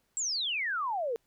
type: exponential sweep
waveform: sine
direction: down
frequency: 7830 to 440 Hz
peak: -29 dBFS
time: 0.17-1.16 s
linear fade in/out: 0 ms
effects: pink hiss -74 dBFS RMS until 1.26 s